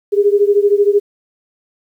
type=beating tone pair; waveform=sine; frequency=402.9 / 415.9 Hz; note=G4 / G#4; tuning=+48 / +2 cents; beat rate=13 Hz; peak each=-11 / -13 dBFS; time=0.12-1 s; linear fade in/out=20 ms; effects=8-bit